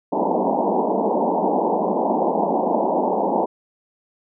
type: band-pass noise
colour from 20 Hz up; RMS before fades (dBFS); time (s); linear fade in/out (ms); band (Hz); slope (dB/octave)
white; -20; 0.12-3.46; 10; 180 to 950; 96
effects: none